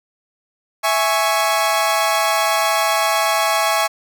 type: chord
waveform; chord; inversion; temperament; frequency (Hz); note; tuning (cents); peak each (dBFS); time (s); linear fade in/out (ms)
sawtooth; C# minor; first; equal with one note detuned; 659.3 / 833.5 / 1108.7; E5 / G#5 / C#6; 0 / +6 / 0; -16; 0.83-3.88; 20
effects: none